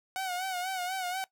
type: tone with vibrato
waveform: sawtooth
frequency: 740 Hz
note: F#5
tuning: in tune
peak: -28 dBFS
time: 0.16-1.24 s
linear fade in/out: 0 ms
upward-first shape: sine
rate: 4.1 Hz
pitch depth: 68 cents each way
effects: noise-tail reverb RT60 0.1 s tail -19 dB re dry